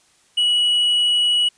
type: tone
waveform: triangle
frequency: 2928 Hz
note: F#7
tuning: 19 cents flat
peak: -13 dBFS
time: 0.37-1.49 s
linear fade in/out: 10 ms
effects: white hiss -57 dBFS RMS until 1.57 s + resampled to 22050 Hz